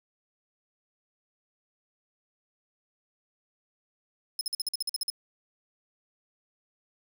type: tone bursts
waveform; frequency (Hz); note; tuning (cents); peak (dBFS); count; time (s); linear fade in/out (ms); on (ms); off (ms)
sawtooth; 5150; E8; -41; -25; 11; 4.39-5.101; 2; 21; 48
effects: none